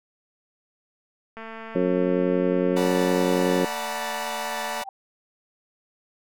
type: click train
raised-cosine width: 0.5 ms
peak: -24 dBFS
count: 773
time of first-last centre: 1.37-4.816 s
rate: 224 Hz
type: harmonic tone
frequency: 90.8 Hz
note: F#2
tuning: 32 cents flat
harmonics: 2 / 3 / 4 / 5 / 6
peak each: -26 / -26 / -26 / -26 / -26 dBFS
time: 1.75-3.65 s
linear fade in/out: 5 ms
type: chord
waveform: sawtooth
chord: B minor seventh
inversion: first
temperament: equal with one note detuned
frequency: 587.3 / 740 / 880 / 970.2 Hz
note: D5 / F#5 / A5 / B5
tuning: 0 / 0 / 0 / -31 cents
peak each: -30 dBFS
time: 2.76-4.84 s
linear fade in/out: 10 ms
type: tone with exponential growth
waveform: sine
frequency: 784 Hz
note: G5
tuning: in tune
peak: -29 dBFS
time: 4.8-4.89 s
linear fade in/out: 2 ms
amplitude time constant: 19 ms
effects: none